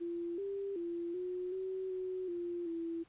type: tone with pitch steps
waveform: sine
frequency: 342.5 / 396.3 / 342.2 / 362.9 / 377.1 / 370.9 / 347.4 / 333.2 Hz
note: F4 / G4 / F4 / F#4 / F#4 / F#4 / F4 / E4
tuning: -34 / +19 / -35 / -34 / +33 / +4 / -9 / +19 cents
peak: -36 dBFS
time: 0-3.04 s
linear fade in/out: 20 ms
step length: 380 ms
effects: pink hiss -67 dBFS RMS until 3.08 s + resampled to 8000 Hz